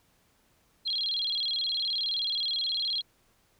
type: tone with vibrato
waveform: sine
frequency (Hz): 3704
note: A#7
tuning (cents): -12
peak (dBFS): -27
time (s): 0.85-3.02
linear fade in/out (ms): 20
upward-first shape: square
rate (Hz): 19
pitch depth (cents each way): 200
effects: pink hiss -67 dBFS RMS until 3.59 s